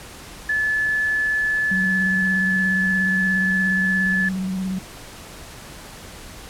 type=tone; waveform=sine; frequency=1728 Hz; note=A6; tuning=32 cents flat; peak=-18 dBFS; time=0.49-4.29 s; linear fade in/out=5 ms
type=tone with vibrato; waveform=sine; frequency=188.1 Hz; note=F#3; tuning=29 cents sharp; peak=-22 dBFS; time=1.71-4.79 s; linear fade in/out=5 ms; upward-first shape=square; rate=17 Hz; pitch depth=28 cents each way
effects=pink hiss -39 dBFS RMS until 6.49 s + low-pass 12000 Hz 12 dB/octave